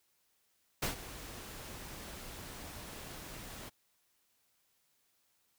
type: noise with ADSR envelope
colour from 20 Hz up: pink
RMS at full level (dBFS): -32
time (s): 0.82-3.7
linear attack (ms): 9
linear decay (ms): 120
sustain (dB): -15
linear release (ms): 20
effects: white hiss -75 dBFS RMS until 5.58 s